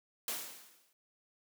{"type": "noise with exponential decay", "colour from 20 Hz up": "white", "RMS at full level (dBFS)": -35, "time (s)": [0.28, 0.93], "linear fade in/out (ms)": 1, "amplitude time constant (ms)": 140, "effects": ["high-pass 200 Hz 12 dB/octave"]}